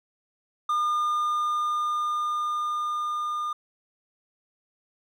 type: tone with level ramp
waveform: triangle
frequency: 1211 Hz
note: D#6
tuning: 47 cents flat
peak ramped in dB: -20 to -25 dBFS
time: 0.69-3.53 s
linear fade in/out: 5 ms
effects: none